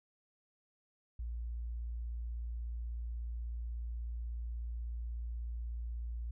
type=tone; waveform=sine; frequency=58.2 Hz; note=A#1; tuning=2 cents flat; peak=-37 dBFS; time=1.19-6.31 s; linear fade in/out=5 ms; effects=none